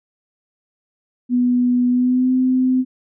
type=tone with pitch glide; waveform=sine; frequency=246.6 to 256.6 Hz; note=B3 to C4; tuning=-2 to -34 cents; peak=-13 dBFS; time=1.29-2.85 s; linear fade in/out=50 ms; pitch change=+68 cents; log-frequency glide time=1.89-2.32 s; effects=none